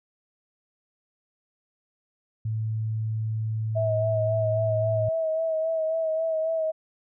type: tone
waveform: sine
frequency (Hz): 110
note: A2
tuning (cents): 0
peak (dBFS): -25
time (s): 2.45-5.09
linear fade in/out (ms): 5
type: tone with vibrato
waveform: sine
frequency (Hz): 643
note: E5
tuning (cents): -43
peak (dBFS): -23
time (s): 3.75-6.72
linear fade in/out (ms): 20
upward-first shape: sine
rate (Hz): 3.7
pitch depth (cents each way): 30
effects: none